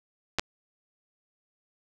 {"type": "clicks", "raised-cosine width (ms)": 0.2, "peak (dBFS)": -8, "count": 2, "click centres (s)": [0.386, 0.395], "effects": ["7-bit"]}